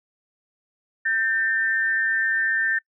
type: tone pair together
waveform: sine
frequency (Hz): 1567.3 / 1802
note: G6 / A6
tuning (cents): -1 / +41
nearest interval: major second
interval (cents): 242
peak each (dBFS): -25 / -21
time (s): 1.05-2.79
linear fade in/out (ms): 10
effects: noise-tail reverb RT60 0.1 s tail -26 dB re dry